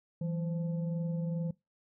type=tone with frequency modulation; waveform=sine; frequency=164.81 Hz; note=E3; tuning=in tune; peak=-31 dBFS; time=0.21-1.51 s; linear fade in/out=5 ms; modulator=352 Hz; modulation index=0.48; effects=noise-tail reverb RT60 0.2 s tail -21 dB re dry